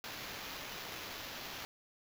white noise with sample-and-hold, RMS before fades -45 dBFS, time 0.04-1.65 s, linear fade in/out 0 ms, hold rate 8820 Hz, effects none

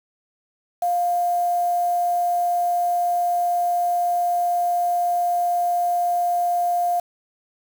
sine tone with quantisation, 703 Hz, F5, 11 cents sharp, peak -18 dBFS, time 0.82-7 s, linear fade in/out 5 ms, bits 6, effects none

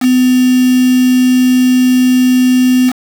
sine tone with quantisation, 253.1 Hz, B3, 43 cents sharp, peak -6 dBFS, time 0-2.93 s, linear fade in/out 50 ms, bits 3, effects none

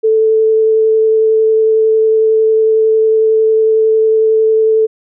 sine tone with vibrato, 440 Hz, A4, in tune, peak -7 dBFS, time 0.03-4.87 s, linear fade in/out 20 ms, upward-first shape sine, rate 11 Hz, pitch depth 8 cents each way, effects none

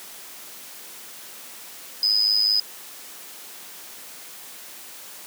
sine tone with amplitude modulation, 5010 Hz, D#8, 11 cents sharp, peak -14 dBFS, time 2.03-2.6 s, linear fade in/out 2 ms, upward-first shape sine, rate 105 Hz, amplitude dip 70%, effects white hiss -41 dBFS RMS until 5.26 s + high-pass 200 Hz 12 dB/octave

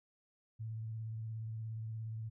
sine tone with vibrato, 111.2 Hz, A2, 19 cents sharp, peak -39 dBFS, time 0.59-2.3 s, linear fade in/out 20 ms, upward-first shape sine, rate 17 Hz, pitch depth 29 cents each way, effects none

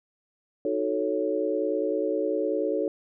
sine chord, D# half-diminished seventh, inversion none, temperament equal, 311.1 / 370 / 440 / 554.4 Hz, D#4 / F#4 / A4 / C#5, 0 / 0 / 0 / 0 cents, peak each -30 / -31 / -28 / -29 dBFS, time 0.65-2.88 s, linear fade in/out 2 ms, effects none

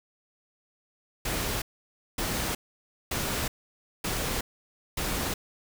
pink noise bursts, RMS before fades -30 dBFS, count 5, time 1.25-5.34 s, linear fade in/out 5 ms, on 370 ms, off 560 ms, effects none

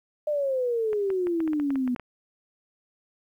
sine exponential sweep, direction down, 609 to 242.8 Hz, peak -23 dBFS, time 0.27-1.95 s, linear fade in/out 5 ms
clicks, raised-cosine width 0.5 ms, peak -24 dBFS, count 12, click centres 0.931 / 1.103 / 1.27 / 1.404 / 1.477 / 1.533 / 1.599 / 1.705 / 1.757 / 1.877 / 1.962 / 1.997 s
effects 10-bit

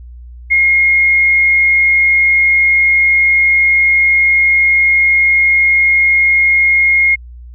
sine tone, 2146 Hz, C7, 43 cents sharp, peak -7 dBFS, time 0.5-7.16 s, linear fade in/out 20 ms, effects added 60 Hz sine -30 dBFS peak until 7.54 s

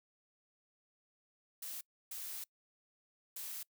blue noise bursts at uneven times, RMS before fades -44 dBFS, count 3, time 1.62-1.81 / 2.11-2.44 / 3.36-3.63 s, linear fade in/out 5 ms, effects noise-tail reverb RT60 0.1 s tail -24 dB re dry

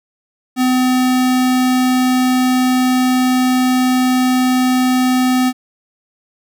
square tone, 254.4 Hz, C4, 48 cents flat, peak -12 dBFS, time 0.56-5.53 s, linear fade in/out 50 ms, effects none

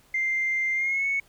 sine tone with pitch glide, 2093 to 2211 Hz, C7 to C#7, 0 to -5 cents, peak -22 dBFS, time 0.14-1.2 s, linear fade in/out 5 ms, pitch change +95 cents, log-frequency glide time 0.74-1.06 s, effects tanh soft clip ceiling -18 dBFS + pink hiss -59 dBFS RMS until 1.28 s

